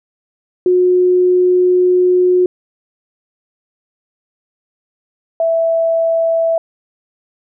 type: tone pair in turn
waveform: sine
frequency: 362.6 / 659.3 Hz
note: F#4 / E5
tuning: -35 / 0 cents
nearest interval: minor seventh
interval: 1035 cents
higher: second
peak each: -8 / -11 dBFS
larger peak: first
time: 0.66-2.46 / 5.4-6.58 s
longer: first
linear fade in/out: 2 ms
effects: none